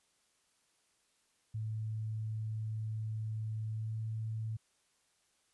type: tone with pitch glide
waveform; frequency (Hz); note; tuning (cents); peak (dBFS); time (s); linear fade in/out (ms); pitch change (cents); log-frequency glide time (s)
sine; 109.4 to 110.61; A2 to A2; -9 to +10; -35; 1.54-4.57; 10; +19; 3.68-3.97
effects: white hiss -74 dBFS RMS until 5.53 s + resampled to 24000 Hz